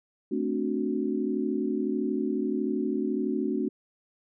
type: chord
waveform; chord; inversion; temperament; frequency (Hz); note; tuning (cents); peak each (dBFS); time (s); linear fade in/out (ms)
sine; D dominant seventh; second; equal; 220 / 261.6 / 293.7 / 370; A3 / C4 / D4 / F#4; 0 / 0 / 0 / 0; -31; 0.31-3.69; 10
effects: none